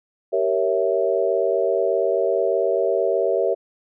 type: chord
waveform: sine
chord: G diminished seventh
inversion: none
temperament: equal with one note detuned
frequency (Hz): 387.9 / 466.2 / 554.4 / 659.3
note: G4 / Bb4 / Db5 / Fb5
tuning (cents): -18 / 0 / 0 / 0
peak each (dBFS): -23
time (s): 0.32-3.55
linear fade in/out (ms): 20
effects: none